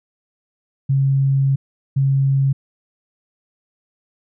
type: tone pair in turn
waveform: sine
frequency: 136.4 / 136.4 Hz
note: C#3 / C#3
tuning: -28 / -28 cents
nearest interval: unison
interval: 0 cents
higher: neither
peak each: -13 dBFS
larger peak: neither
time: 0.89-1.56 / 1.96-2.53 s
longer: first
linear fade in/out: 10 ms
effects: none